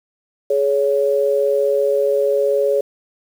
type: tone pair together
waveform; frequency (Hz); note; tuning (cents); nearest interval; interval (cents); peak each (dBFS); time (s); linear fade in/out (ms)
sine; 420 / 560.6; G#4 / C#5; +19 / +19; perfect fourth; 500; -17 / -16; 0.5-2.81; 5
effects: 7-bit